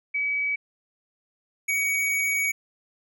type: tone pair in turn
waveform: sine / square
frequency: 2279 / 2254 Hz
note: C#7 / C#7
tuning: +47 / +28 cents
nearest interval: unison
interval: 19 cents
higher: first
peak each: -23 dBFS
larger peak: neither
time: 0.14-0.56 / 1.68-2.52 s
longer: second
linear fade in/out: 10 ms
effects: none